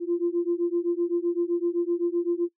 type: beating tone pair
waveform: sine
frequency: 341.8 / 349.6 Hz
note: F4 / F4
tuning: -37 / +2 cents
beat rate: 7.8 Hz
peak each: -25 dBFS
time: 0-2.49 s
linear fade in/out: 50 ms
effects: noise-tail reverb RT60 0.1 s tail -21 dB re dry + tanh soft clip ceiling -15 dBFS